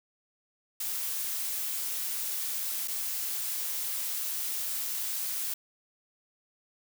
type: noise with dropouts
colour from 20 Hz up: blue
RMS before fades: -33 dBFS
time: 0.8-5.54 s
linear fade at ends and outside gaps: 5 ms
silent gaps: 2.876-2.881 s
effects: none